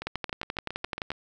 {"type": "two click trains", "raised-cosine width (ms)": 0.3, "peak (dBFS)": [-14, -19], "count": [13, 9], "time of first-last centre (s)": [[0.07, 1.104], [0.02, 1.117]], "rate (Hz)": [11.6, 7.29], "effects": []}